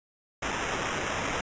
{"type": "noise with sample-and-hold", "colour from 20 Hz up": "blue", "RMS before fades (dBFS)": -31, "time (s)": [0.42, 1.41], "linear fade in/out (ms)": 5, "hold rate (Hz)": 4410, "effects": ["resampled to 16000 Hz"]}